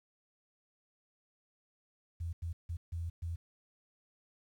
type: tone bursts at uneven times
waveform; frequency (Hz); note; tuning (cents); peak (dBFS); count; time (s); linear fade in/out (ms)
sine; 84.4; E2; +41; -35; 5; 2.2-2.33 / 2.42-2.53 / 2.69-2.77 / 2.92-3.1 / 3.22-3.36; 10
effects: 11-bit